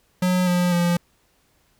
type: tone with pitch steps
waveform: square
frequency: 182 / 177.84 / 173.78 Hz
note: F#3 / F3 / F3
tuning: -28 / +32 / -8 cents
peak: -18 dBFS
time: 0.22-0.97 s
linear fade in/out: 5 ms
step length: 250 ms
effects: pink hiss -63 dBFS RMS until 1.79 s